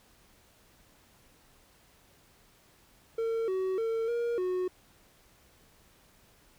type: tone with pitch steps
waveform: triangle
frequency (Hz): 454.3 / 376.6 / 452.4 / 471.7 / 366.2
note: A#4 / F#4 / A4 / A#4 / F#4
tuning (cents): -45 / +31 / +48 / +20 / -18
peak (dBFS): -26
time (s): 3.18-4.68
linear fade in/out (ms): 5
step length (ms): 300
effects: pink hiss -62 dBFS RMS until 6.58 s